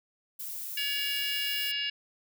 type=noise; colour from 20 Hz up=violet; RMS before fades=-38 dBFS; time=0.39-1.72 s; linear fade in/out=10 ms
type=harmonic tone; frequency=566 Hz; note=C#5; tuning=36 cents sharp; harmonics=3 / 4 / 5 / 6 / 7 / 8 / 9; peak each=-38 / -39 / -31 / -45 / -44 / -46 / -39 dBFS; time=0.77-1.9 s; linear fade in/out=5 ms
effects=none